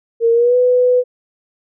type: tone with pitch glide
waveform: sine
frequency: 461.7 to 497.7 Hz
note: A#4 to B4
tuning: -17 to +13 cents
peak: -9 dBFS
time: 0.2-1.04 s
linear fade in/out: 50 ms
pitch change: +130 cents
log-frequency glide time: 0.32-0.56 s
effects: none